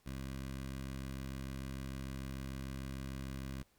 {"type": "tone with notch filter", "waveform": "15% pulse", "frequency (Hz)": 66.7, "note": "C2", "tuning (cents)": 34, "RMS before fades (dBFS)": -43, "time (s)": [0.06, 3.63], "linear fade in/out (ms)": 5, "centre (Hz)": 740, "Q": 1.7, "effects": ["pink hiss -72 dBFS RMS until 3.78 s"]}